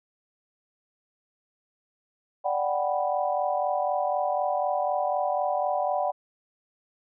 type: chord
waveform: sine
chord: G major seventh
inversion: second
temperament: equal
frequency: 587.3 / 740 / 784 / 987.8 Hz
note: D5 / F#5 / G5 / B5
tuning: 0 / 0 / 0 / 0 cents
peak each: -28 / -27 / -31 / -33 dBFS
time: 2.44-6.12 s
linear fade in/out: 20 ms
effects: none